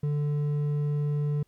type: tone with hard clipping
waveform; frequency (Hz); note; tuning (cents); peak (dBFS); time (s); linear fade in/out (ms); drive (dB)
sine; 146.83; D3; 0; -26; 0.03-1.43; 5; 5
effects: pink hiss -71 dBFS RMS until 1.47 s